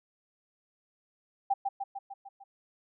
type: tone with echo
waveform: sine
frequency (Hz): 789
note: G5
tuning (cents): +11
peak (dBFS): -23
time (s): 1.5-1.54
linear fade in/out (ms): 10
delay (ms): 150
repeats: 6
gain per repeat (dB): -4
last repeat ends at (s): 2.44
effects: none